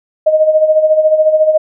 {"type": "tone with tremolo", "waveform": "sine", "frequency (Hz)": 622.3, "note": "D#5", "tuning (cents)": 0, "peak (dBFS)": -4, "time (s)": [0.26, 1.58], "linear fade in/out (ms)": 10, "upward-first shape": "sine", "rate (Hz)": 14, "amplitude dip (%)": 65, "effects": []}